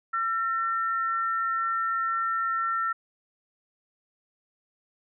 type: tone pair together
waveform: sine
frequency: 1349 / 1821.4 Hz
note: E6 / A#6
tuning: +40 / -41 cents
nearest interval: perfect fourth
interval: 519 cents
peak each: -25 / -33 dBFS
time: 0.13-2.93 s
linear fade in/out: 10 ms
effects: none